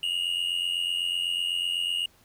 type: tone pair together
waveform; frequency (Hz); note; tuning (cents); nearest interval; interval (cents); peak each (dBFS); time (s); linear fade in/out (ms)
triangle; 2822 / 2910; F7 / F#7; +17 / -29; minor second; 54; -27; 0.03-2.06; 2
effects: pink hiss -60 dBFS RMS until 2.24 s